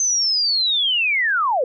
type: linear sweep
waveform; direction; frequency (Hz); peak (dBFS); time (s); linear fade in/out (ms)
sine; down; 6272 to 466.9; -16; 0-1.64; 2
effects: none